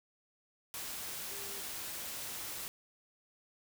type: tone in noise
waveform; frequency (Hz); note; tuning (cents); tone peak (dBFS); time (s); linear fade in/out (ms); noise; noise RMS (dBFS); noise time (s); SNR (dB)
sine; 398.4; G4; +28; -52; 1.31-1.6; 0; white; -42; 0.74-2.68; -13
effects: none